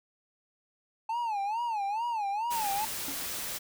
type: tone with vibrato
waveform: triangle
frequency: 870 Hz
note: A5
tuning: 20 cents flat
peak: -27 dBFS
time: 1.09-2.85 s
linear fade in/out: 5 ms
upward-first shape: sine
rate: 2.3 Hz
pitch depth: 170 cents each way
type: noise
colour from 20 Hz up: white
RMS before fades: -36 dBFS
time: 2.5-3.59 s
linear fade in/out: 20 ms
type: tone with exponential decay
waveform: square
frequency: 279.9 Hz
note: C#4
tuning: 17 cents sharp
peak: -36 dBFS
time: 3.08-3.26 s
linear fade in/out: 1 ms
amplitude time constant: 39 ms
effects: none